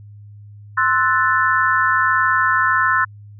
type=chord; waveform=sine; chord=F# half-diminished seventh; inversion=second; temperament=equal; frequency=1046.5 / 1318.5 / 1480 / 1760 Hz; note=C6 / E6 / F#6 / A6; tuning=0 / 0 / 0 / 0 cents; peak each=-19 dBFS; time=0.77-3.05 s; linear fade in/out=10 ms; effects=added 103 Hz sine -37 dBFS peak until 3.39 s